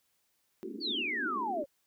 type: band-pass noise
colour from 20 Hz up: white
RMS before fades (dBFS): -41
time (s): 0.63-1.64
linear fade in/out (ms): 0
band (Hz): 210 to 410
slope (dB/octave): 96
type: exponential sweep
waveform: sine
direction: down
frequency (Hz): 4699 to 534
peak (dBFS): -31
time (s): 0.8-1.66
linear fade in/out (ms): 50
effects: white hiss -75 dBFS RMS until 1.86 s